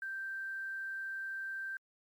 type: tone with quantisation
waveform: sine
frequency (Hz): 1568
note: G6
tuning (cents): 0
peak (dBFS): -37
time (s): 0.02-1.77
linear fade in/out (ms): 2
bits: 11
effects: MP3 96 kbps